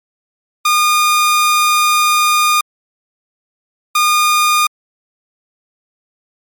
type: tone pair in turn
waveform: sawtooth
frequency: 1218 / 1218 Hz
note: D#6 / D#6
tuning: -37 / -37 cents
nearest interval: unison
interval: 0 cents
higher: neither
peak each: -6 dBFS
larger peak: neither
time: 0.65-2.61 / 3.95-4.67 s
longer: first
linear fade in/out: 5 ms
effects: MP3 96 kbps